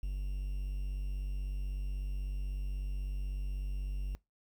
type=tone with quantisation; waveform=triangle; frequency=48.11 Hz; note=G1; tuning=32 cents flat; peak=-31 dBFS; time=0.03-4.15 s; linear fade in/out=0 ms; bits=10; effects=noise-tail reverb RT60 0.2 s tail -23 dB re dry